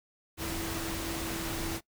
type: tone in noise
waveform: sine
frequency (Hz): 329.6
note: E4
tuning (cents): 0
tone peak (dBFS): -37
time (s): 0.37-1.81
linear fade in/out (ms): 50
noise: pink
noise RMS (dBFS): -36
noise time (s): 0.37-1.81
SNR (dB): -4
effects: noise-tail reverb RT60 0.1 s tail -20 dB re dry